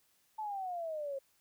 sine exponential sweep, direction down, 881 to 536 Hz, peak -36 dBFS, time 0.38-1.19 s, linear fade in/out 10 ms, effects white hiss -72 dBFS RMS until 1.4 s

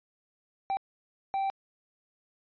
triangle tone bursts at uneven times, 780 Hz, G5, 9 cents flat, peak -25 dBFS, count 2, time 0.7-0.77 / 1.34-1.5 s, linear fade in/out 0 ms, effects resampled to 11025 Hz

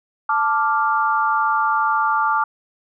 sine chord, D minor, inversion second, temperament equal, 880 / 1174.7 / 1396.9 Hz, A5 / D6 / F6, 0 / 0 / 0 cents, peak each -20 / -19 / -22 dBFS, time 0.29-2.44 s, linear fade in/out 5 ms, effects none

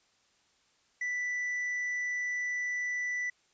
triangle tone, 1975.5 Hz, B6, in tune, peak -29 dBFS, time 1.01-3.3 s, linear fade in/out 5 ms, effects white hiss -69 dBFS RMS until 3.53 s + resampled to 16000 Hz

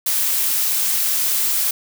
blue noise, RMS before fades -19 dBFS, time 0.06-1.71 s, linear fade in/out 5 ms, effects none

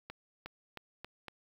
accelerating click train, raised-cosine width 0.3 ms, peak -27 dBFS, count 5, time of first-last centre 0.1-1.283 s, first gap 360 ms, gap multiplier 0.87, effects 9-bit

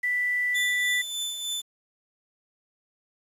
sine tone, 1975.5 Hz, B6, in tune, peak -23 dBFS, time 0.03-1.02 s, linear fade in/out 10 ms
sawtooth tone with tremolo, 3520 Hz, A7, in tune, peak -24 dBFS, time 0.54-1.62 s, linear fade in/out 20 ms, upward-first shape triangle, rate 3.3 Hz, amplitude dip 55%
effects resampled to 32000 Hz + 8-bit

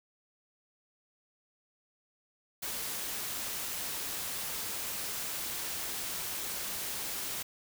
white noise, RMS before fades -37 dBFS, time 2.62-7.43 s, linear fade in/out 10 ms, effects none

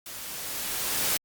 white noise with level ramp, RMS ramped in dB -40 to -25 dBFS, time 0.06-1.17 s, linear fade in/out 2 ms, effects Opus 48 kbps

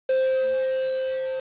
triangle tone with level ramp, 523.3 Hz, C5, in tune, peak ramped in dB -16 to -24 dBFS, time 0.09-1.4 s, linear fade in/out 5 ms, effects resampled to 8000 Hz + 7-bit

